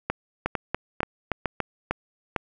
two click trains, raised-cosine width 0.5 ms, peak -9 / -9 dBFS, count 5 / 6, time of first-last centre 0.46-1.603 / 0.1-2.362 s, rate 3.5 / 2.21 Hz, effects none

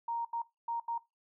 sine tone bursts at uneven times, 932.3 Hz, A#5, in tune, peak -32 dBFS, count 4, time 0.08-0.25 / 0.33-0.42 / 0.68-0.8 / 0.88-0.98 s, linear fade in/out 5 ms, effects noise-tail reverb RT60 0.2 s tail -19 dB re dry

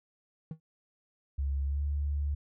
triangle tone with exponential decay, 159.1 Hz, D#3, 39 cents sharp, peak -31 dBFS, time 0.51-0.6 s, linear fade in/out 2 ms, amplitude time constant 18 ms
sine tone with pitch glide, 69.3 to 72.16 Hz, C#2 to D2, 0 to -30 cents, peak -28 dBFS, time 1.38-2.35 s, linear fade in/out 10 ms, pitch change +70 cents, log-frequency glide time 1.65-1.82 s
effects none

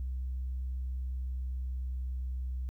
sine tone with pitch glide, 63.9 to 63.5 Hz, C2 to B1, -40 to +49 cents, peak -31 dBFS, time 0-2.69 s, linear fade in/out 0 ms, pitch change -11 cents, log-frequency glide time 0.77-2.13 s, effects tanh soft clip ceiling -30 dBFS + 12-bit

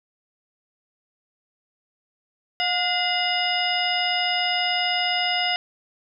harmonic tone with a mistuned harmonic, 719 Hz, F#5, 50 cents flat, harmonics 1 / 2 / 3 / 4 / 5 / 7, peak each -26 / -32 / -27 / -25 / -33 / -29 dBFS, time 2.6-5.56 s, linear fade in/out 0 ms, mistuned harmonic 3, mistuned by -77 cents, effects none

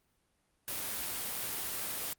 white noise, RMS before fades -37 dBFS, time 0.68-2.13 s, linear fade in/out 0 ms, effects pink hiss -75 dBFS RMS until 2.18 s + Opus 32 kbps

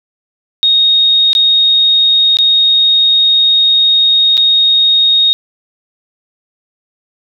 sine tone with dropouts, 3729 Hz, A#7, in tune, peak -6 dBFS, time 0.63-5.33 s, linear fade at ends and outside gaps 0 ms, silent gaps 1.331-1.351 / 2.37-2.387 / 4.37-4.377 s, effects none

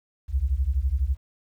sine beating tone pair, 60.8 / 72.8 Hz, B1 / D2, -26 / -15 cents, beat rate 12 Hz, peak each -24 dBFS, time 0.28-1.17 s, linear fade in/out 50 ms, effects 10-bit

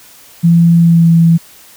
sine tone with pitch glide, 169 to 166.38 Hz, E3 to E3, +43 to +16 cents, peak -4 dBFS, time 0.43-1.38 s, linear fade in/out 20 ms, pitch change -27 cents, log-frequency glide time 0.77-1.1 s, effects white hiss -40 dBFS RMS until 1.76 s

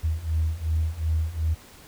sine beating tone pair, 78.2 / 80.9 Hz, D#2 / E2, +9 / -32 cents, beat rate 2.7 Hz, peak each -26 / -24 dBFS, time 0.03-1.55 s, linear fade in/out 20 ms, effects tanh soft clip ceiling -15 dBFS + pink hiss -49 dBFS RMS until 1.87 s

